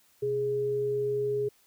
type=tone pair together; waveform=sine; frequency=127.53 / 415.3 Hz; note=C3 / G#4; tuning=-44 / 0 cents; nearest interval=octave + minor sixth; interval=2044 cents; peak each=-38 / -26 dBFS; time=0.22-1.49 s; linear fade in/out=10 ms; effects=white hiss -64 dBFS RMS until 1.66 s